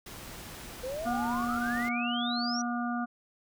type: noise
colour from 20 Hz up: pink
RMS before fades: -44 dBFS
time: 0.06-1.89 s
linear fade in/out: 5 ms
type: exponential sweep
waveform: sine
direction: up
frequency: 493.9 to 5920 Hz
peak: -33 dBFS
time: 0.83-2.62 s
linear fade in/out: 10 ms
type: harmonic tone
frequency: 239.9 Hz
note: A#3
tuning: 50 cents sharp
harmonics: 1 / 3 / 5 / 6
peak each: -31 / -36 / -38 / -39 dBFS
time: 1.05-3.06 s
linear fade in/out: 20 ms
effects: none